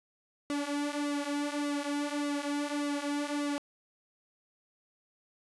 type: tone with flanger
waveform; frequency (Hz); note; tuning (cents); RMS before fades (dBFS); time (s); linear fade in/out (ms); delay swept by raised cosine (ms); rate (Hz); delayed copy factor
sawtooth; 289.5; D4; -25; -33; 0.5-3.58; 0; 1.2 to 5.1; 1.7; -0.75
effects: resampled to 24000 Hz + 10-bit